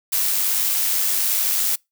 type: noise with amplitude modulation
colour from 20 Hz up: blue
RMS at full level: -19 dBFS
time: 0.12-1.76 s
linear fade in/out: 10 ms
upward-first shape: sine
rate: 98.7 Hz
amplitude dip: 30%
effects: noise-tail reverb RT60 0.2 s tail -26 dB re dry